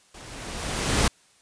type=noise with level ramp; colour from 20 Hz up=pink; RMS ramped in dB=-44 to -20 dBFS; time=0.14-1.08 s; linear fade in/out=5 ms; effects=white hiss -59 dBFS RMS until 1.41 s + resampled to 22050 Hz